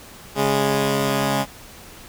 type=tone pair together; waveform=10% pulse; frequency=137.89 / 206.6 Hz; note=C#3 / G#3; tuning=-9 / -9 cents; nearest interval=perfect fifth; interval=700 cents; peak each=-13 dBFS; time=0.35-1.46 s; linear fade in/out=50 ms; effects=pink hiss -42 dBFS RMS until 2.08 s